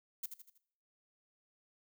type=noise with echo; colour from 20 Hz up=violet; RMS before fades=-39 dBFS; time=0.23-0.26 s; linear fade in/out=5 ms; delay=80 ms; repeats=4; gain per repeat=-7 dB; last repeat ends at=0.58 s; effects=noise-tail reverb RT60 0.6 s tail -18 dB re dry